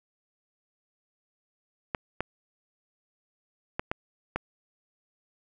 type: clicks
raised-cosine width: 0.5 ms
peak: -13 dBFS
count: 5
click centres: 1.948 / 2.206 / 3.795 / 3.915 / 4.36 s
effects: none